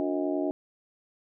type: harmonic tone with a mistuned harmonic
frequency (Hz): 90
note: F#2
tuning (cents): -47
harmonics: 3 / 4 / 5 / 6 / 7 / 8 / 9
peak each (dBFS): -29 / -31 / -40 / -44 / -32 / -44 / -42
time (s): 0-0.51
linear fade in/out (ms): 0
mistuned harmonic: 3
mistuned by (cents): +120
effects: none